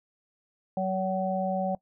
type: harmonic tone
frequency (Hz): 188.5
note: F#3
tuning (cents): +32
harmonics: 1 / 3 / 4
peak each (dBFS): -30 / -30 / -30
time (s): 0.77-1.75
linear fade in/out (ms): 2
effects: noise-tail reverb RT60 0.1 s tail -21 dB re dry